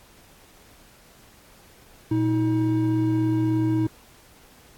triangle tone pair together, 118.15 / 317.8 Hz, A#2 / D#4, +24 / +37 cents, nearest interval octave + perfect fourth, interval 1713 cents, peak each -22 / -19 dBFS, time 2.11-3.87 s, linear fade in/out 5 ms, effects pink hiss -53 dBFS RMS until 4.77 s + AAC 64 kbps

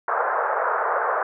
white band-pass noise, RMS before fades -23 dBFS, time 0.08-1.23 s, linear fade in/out 2 ms, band 460 to 1500 Hz, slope 48 dB/octave, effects none

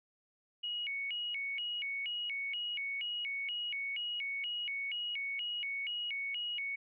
sine tone with vibrato, 2537 Hz, D#7, 33 cents sharp, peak -35 dBFS, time 0.63-6.76 s, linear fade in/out 10 ms, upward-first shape square, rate 2.1 Hz, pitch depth 230 cents each way, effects none

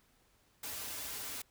white noise with comb filter, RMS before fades -42 dBFS, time 0.63-1.42 s, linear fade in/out 5 ms, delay 5.5 ms, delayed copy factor -0.5, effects pink hiss -70 dBFS RMS until 1.5 s

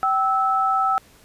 sine tone pair together, 772 / 1308.8 Hz, G5 / E6, -27 / -13 cents, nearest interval major sixth, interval 914 cents, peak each -21 / -19 dBFS, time 0.03-0.98 s, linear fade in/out 0 ms, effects pink hiss -52 dBFS RMS until 1.24 s + resampled to 32000 Hz

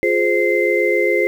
sine tone cluster, 352.3 / 419.5 / 521 / 2077 Hz, F4 / G#4 / C5 / C7, +15 / +17 / -7 / -13 cents, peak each -19 dBFS, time 0.03-1.27 s, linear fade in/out 0 ms, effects 7-bit

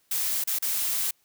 blue noise with dropouts, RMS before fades -27 dBFS, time 0.11-1.11 s, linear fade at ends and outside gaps 5 ms, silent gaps 0.439-0.473 / 0.588-0.623 s, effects white hiss -67 dBFS RMS until 1.24 s

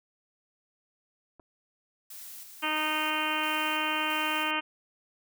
clicks, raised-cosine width 1 ms, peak -39 dBFS, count 2, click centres 1.396 / 1.399 s
blue noise with tremolo, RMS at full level -44 dBFS, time 2.1-4.51 s, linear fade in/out 5 ms, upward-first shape square, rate 1.5 Hz, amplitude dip 40%
harmonic tone, 308.6 Hz, D#4, 14 cents flat, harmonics 1 / 2 / 3 / 4 / 5 / 6 / 7 / 8 / 9 / 10, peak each -37 / -40 / -34 / -34 / -36 / -40 / -38 / -35 / -35 / -36 dBFS, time 2.62-4.61 s, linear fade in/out 20 ms
effects none

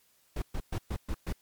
brown noise bursts, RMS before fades -32 dBFS, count 6, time 0.36-1.326 s, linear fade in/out 5 ms, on 61 ms, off 120 ms, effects white hiss -67 dBFS RMS until 1.41 s + MP3 96 kbps

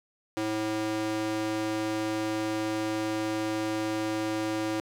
square tone with high-pass filter, 108.3 Hz, A2, 27 cents flat, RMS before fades -30 dBFS, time 0.37-4.8 s, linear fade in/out 0 ms, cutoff 310 Hz, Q 1.6, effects low-pass 9000 Hz 12 dB/octave + 9-bit

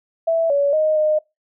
sine tone with pitch steps, 659 / 567 / 621 / 614 Hz, E5 / C#5 / D#5 / D#5, -1 / +39 / -3 / -23 cents, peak -14 dBFS, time 0.27-1.19 s, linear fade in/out 10 ms, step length 230 ms, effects noise-tail reverb RT60 0.2 s tail -23 dB re dry

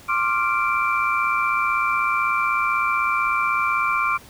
sine tone cluster, 1061 / 1177 / 1383 / 2345 Hz, C6 / D6 / F6 / D7, +24 / +3 / -17 / -3 cents, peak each -24 dBFS, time 0.08-4.18 s, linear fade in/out 20 ms, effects pink hiss -46 dBFS RMS until 4.29 s

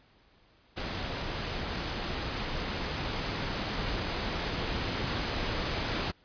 pink noise with level ramp, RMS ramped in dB -35 to -31 dBFS, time 0.76-6.12 s, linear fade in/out 20 ms, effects pink hiss -63 dBFS RMS until 6.24 s + resampled to 11025 Hz

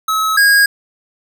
square tone pair in turn, 1288 / 1636.9 Hz, E6 / G#6, -41 / -26 cents, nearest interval major third, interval 415 cents, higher second, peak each -14 / -8 dBFS, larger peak second, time 0.08-0.37 / 0.37-0.66 s, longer neither, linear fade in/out 5 ms, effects none

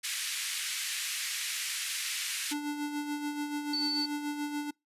pink band-pass noise, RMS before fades -35 dBFS, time 0.03-2.54 s, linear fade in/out 20 ms, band 1900 to 12000 Hz, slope 24 dB/octave
square tone with tremolo, 293.7 Hz, D4, in tune, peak -31 dBFS, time 2.51-4.71 s, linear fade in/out 10 ms, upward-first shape sine, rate 6.9 Hz, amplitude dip 50%
sine tone, 4508 Hz, C#8, 28 cents sharp, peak -29 dBFS, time 3.73-4.06 s, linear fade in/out 5 ms
effects noise-tail reverb RT60 0.2 s tail -26 dB re dry + resampled to 32000 Hz

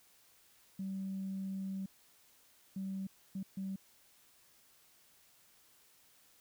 sine tone bursts at uneven times, 192.5 Hz, G3, 31 cents flat, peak -36 dBFS, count 4, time 0.79-1.86 / 2.76-3.07 / 3.35-3.43 / 3.57-3.76 s, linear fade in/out 5 ms, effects tanh soft clip ceiling -32 dBFS + white hiss -66 dBFS RMS until 6.4 s

